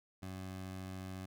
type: tone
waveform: 20% pulse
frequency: 94 Hz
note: F#2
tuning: 28 cents sharp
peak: -38 dBFS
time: 0.22-1.26 s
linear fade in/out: 10 ms
effects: none